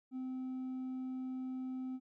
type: tone with hard clipping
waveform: sine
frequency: 258.1 Hz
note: C4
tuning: 23 cents flat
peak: -39 dBFS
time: 0.11-2 s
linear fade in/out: 50 ms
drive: 2 dB
effects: none